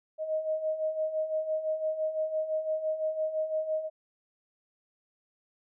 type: beating tone pair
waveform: sine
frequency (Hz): 622.3 / 628.2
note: D#5 / D#5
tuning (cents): 0 / +16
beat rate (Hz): 5.9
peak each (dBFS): -35 / -29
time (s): 0.18-3.9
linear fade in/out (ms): 50
effects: none